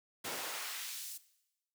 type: noise with high-pass filter sweep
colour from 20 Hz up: pink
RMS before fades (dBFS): -42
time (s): 0.24-1.18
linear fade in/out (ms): 10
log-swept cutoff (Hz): 280 to 7400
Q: 0.71
effects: noise-tail reverb RT60 0.9 s tail -17 dB re dry